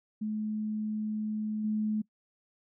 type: tone with level steps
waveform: sine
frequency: 214.3 Hz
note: A3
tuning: 45 cents flat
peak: -30 / -27 dBFS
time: 0.21-2.02 s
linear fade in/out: 10 ms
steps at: 1.64 s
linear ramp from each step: 5 ms
effects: noise-tail reverb RT60 0.1 s tail -22 dB re dry